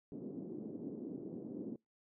pink band-pass noise, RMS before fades -45 dBFS, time 0.12-1.76 s, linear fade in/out 2 ms, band 200 to 370 Hz, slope 24 dB/octave, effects noise-tail reverb RT60 0.2 s tail -26 dB re dry

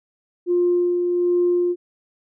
sine tone with tremolo, 352.8 Hz, F4, 18 cents sharp, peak -14 dBFS, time 0.46-1.76 s, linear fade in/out 50 ms, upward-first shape sine, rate 1.3 Hz, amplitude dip 35%, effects tanh soft clip ceiling -10 dBFS

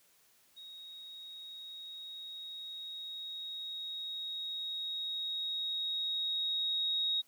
sine tone with level ramp, 3769 Hz, A#7, 18 cents sharp, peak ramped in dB -47 to -29 dBFS, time 0.56-7.22 s, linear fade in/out 20 ms, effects white hiss -67 dBFS RMS until 7.27 s + high-pass 80 Hz 12 dB/octave

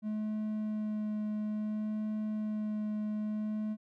triangle tone with vibrato, 213.3 Hz, G#3, 46 cents sharp, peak -30 dBFS, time 0.02-3.77 s, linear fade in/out 50 ms, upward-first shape sine, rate 0.59 Hz, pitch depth 10 cents each way, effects none

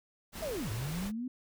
pink noise, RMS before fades -42 dBFS, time 0.32-1.12 s, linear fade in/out 50 ms
sine linear two-way sweep, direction down then up, 671 to 97.3 to 260 Hz, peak -34 dBFS, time 0.42-1.28 s, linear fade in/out 5 ms, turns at 0.7 s
effects none

